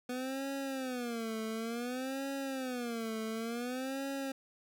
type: tone with vibrato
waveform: 25% pulse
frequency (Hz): 246.2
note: B3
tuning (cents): -5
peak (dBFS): -32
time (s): 0.09-4.32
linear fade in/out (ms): 5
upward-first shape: sine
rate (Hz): 0.56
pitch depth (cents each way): 190
effects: none